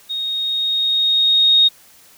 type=tone with level ramp; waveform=sine; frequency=3729 Hz; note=A#7; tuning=in tune; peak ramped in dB=-21 to -8 dBFS; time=0.09-1.69 s; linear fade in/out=20 ms; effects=white hiss -48 dBFS RMS until 2.17 s